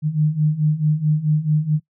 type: beating tone pair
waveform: sine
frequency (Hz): 150 / 154.6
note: D3 / D#3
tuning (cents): +37 / -11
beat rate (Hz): 4.6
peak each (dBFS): -20 / -17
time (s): 0.02-1.8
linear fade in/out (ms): 50
effects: noise-tail reverb RT60 0.1 s tail -21 dB re dry